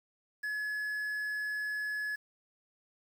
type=tone with quantisation; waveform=triangle; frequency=1700 Hz; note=G#6; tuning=40 cents sharp; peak=-31 dBFS; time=0.43-2.16 s; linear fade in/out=10 ms; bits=9; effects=none